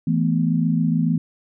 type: chord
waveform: sine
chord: E suspended fourth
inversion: none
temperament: equal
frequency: 164.81 / 220 / 246.9 Hz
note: E3 / A3 / B3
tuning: 0 / 0 / 0 cents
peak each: -19 / -23 / -22 dBFS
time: 0.07-1.18 s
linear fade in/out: 5 ms
effects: none